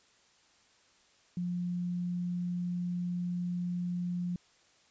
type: tone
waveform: sine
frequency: 176.8 Hz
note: F3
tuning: 22 cents sharp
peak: -31 dBFS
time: 1.37-4.36 s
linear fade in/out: 2 ms
effects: white hiss -65 dBFS RMS until 4.9 s + resampled to 16000 Hz